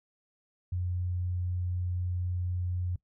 sine tone, 89.6 Hz, F2, 45 cents sharp, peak -29 dBFS, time 0.72-2.96 s, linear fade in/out 5 ms, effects noise-tail reverb RT60 0.1 s tail -20 dB re dry

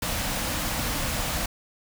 pink band-stop noise, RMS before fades -28 dBFS, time 0.02-1.46 s, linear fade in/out 5 ms, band 330 to 470 Hz, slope 96 dB/octave, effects none

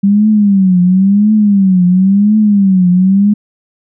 sine tone with vibrato, 196 Hz, G3, in tune, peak -5 dBFS, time 0.03-3.34 s, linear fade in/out 10 ms, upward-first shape triangle, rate 0.96 Hz, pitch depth 180 cents each way, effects none

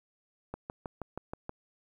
click train, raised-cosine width 1 ms, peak -23 dBFS, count 7, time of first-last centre 0.54-1.494 s, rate 6.29 Hz, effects 10-bit

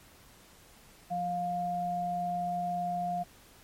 sine tone pair together, 176.4 / 705.6 Hz, F3 / F5, +18 / +18 cents, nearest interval 2 octaves, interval 2400 cents, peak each -38 / -30 dBFS, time 1.1-3.24 s, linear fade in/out 20 ms, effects pink hiss -57 dBFS RMS until 3.63 s + MP3 64 kbps

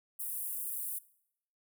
pink high-pass noise, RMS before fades -38 dBFS, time 0.19-0.99 s, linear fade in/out 10 ms, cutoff 9400 Hz, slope 48 dB/octave, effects noise-tail reverb RT60 0.7 s tail -20 dB re dry

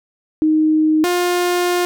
sine / sawtooth tone pair in turn, 311.1 / 354.6 Hz, D#4 / F4, 0 / +26 cents, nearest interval major second, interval 226 cents, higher second, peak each -11 dBFS, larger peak neither, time 0.42-1.04 / 1.04-1.85 s, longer second, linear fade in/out 0 ms, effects none

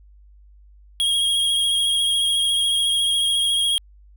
square tone with vibrato, 3273 Hz, G#7, 26 cents flat, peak -18 dBFS, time 1-3.78 s, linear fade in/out 0 ms, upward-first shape sine, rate 14 Hz, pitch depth 25 cents each way, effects added 50 Hz sine -46 dBFS peak until 4.16 s

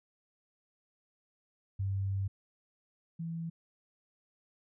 sine tone pair in turn, 97.5 / 165.64 Hz, G2 / E3, -9 / +9 cents, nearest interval major sixth, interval 918 cents, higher second, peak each -30 / -35 dBFS, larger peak first, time 1.79-2.28 / 3.19-3.5 s, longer first, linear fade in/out 10 ms, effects none

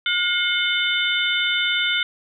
harmonic tone with a mistuned harmonic, 717 Hz, F5, 45 cents sharp, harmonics 2 / 3 / 4 / 5, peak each -24 / -24 / -24 / -24 dBFS, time 0.06-2.03 s, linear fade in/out 2 ms, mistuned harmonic 4, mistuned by +91 cents, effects none

